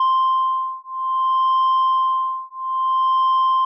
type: beating tone pair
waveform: sine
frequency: 1046.5 / 1047.1 Hz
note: C6 / C6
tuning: 0 / +1 cents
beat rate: 0.6 Hz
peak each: -17 / -17 dBFS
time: 0-3.65 s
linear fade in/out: 5 ms
effects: tanh soft clip ceiling -13 dBFS